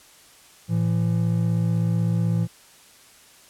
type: tone pair together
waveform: triangle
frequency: 112.46 / 168.5 Hz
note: A2 / E3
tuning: +38 / +38 cents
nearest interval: perfect fifth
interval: 700 cents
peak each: -20 dBFS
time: 0.68-2.48 s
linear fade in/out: 50 ms
effects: white hiss -51 dBFS RMS until 3.49 s + low-pass 11000 Hz 12 dB/octave